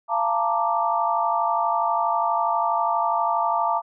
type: chord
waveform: sine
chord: Bb major seventh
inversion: second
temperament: equal with one note detuned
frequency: 687.3 / 880 / 932.3 / 1174.7 Hz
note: F5 / A5 / Bb5 / D6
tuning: -28 / 0 / 0 / 0 cents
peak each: -25 dBFS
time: 0.08-3.82 s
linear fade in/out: 50 ms
effects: none